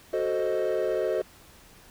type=chord; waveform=triangle; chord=F# diminished seventh; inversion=none; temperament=equal with one note detuned; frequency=371.5 / 440 / 523.3 / 622.3 Hz; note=F#4 / A4 / C5 / Eb5; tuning=+7 / 0 / 0 / 0 cents; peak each=-27 dBFS; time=0.13-1.22 s; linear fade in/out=5 ms; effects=tanh soft clip ceiling -17 dBFS + pink hiss -53 dBFS RMS until 1.9 s